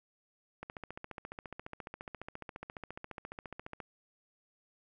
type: click train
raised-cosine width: 0.5 ms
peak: -27 dBFS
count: 47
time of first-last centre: 0.63-3.802 s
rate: 14.5 Hz
effects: none

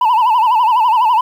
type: tone with vibrato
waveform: sine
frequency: 932 Hz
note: A#5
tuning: 1 cent flat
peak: -6 dBFS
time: 0.01-1.21 s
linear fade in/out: 5 ms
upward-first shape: sine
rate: 12 Hz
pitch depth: 140 cents each way
effects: tanh soft clip ceiling -8 dBFS + 7-bit

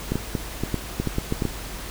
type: clicks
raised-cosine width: 3 ms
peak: -10 dBFS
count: 11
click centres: 0.12 / 0.156 / 0.352 / 0.636 / 0.743 / 1 / 1.073 / 1.184 / 1.324 / 1.422 / 1.453 s
effects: added 50 Hz sine -37 dBFS peak until 1.9 s + pink hiss -36 dBFS RMS until 1.9 s

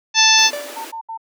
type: harmonic tone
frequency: 880 Hz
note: A5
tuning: in tune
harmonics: 1 / 2 / 3 / 4 / 5 / 6 / 7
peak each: -19 / -20 / -17 / -17 / -19 / -17 / -16 dBFS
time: 0.14-0.51 s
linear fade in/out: 50 ms
type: high-pass noise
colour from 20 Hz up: pink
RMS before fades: -35 dBFS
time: 0.37-0.92 s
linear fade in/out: 20 ms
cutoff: 250 Hz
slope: 96 dB/octave
type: tone with exponential decay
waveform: 45% pulse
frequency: 584 Hz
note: D5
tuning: 10 cents flat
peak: -22 dBFS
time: 0.53-0.99 s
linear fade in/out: 2 ms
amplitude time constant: 100 ms
type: tone bursts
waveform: sine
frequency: 900 Hz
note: A5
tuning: 39 cents sharp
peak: -26 dBFS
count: 3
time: 0.76-1.176 s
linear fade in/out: 10 ms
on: 90 ms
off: 73 ms
effects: none

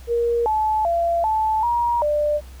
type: tone with pitch steps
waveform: sine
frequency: 470.9 / 864 / 681 / 872 / 950 / 594 Hz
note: A#4 / A5 / F5 / A5 / A#5 / D5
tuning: +18 / -32 / -44 / -16 / +33 / +20 cents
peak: -17 dBFS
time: 0.07-2.41 s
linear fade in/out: 50 ms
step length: 390 ms
effects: added 64 Hz sine -37 dBFS peak until 2.6 s + pink hiss -49 dBFS RMS until 2.6 s

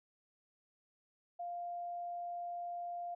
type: tone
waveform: sine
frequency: 698.5 Hz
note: F5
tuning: in tune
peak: -39 dBFS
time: 1.39-3.15 s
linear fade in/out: 10 ms
effects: none

